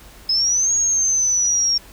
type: exponential two-way sweep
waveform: sine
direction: up then down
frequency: 5100 to 6645 to 5520 Hz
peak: -15 dBFS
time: 0.29-1.78 s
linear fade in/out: 5 ms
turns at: 0.74 s
effects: added 50 Hz sine -46 dBFS peak until 1.92 s + pink hiss -45 dBFS RMS until 1.92 s